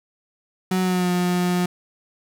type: tone with pitch glide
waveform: 35% pulse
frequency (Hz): 185.4 to 178.57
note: F#3 to F3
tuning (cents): +4 to +39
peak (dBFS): -17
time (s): 0.71-1.66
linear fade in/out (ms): 5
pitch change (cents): -65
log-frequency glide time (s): 0.81-1.09
effects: none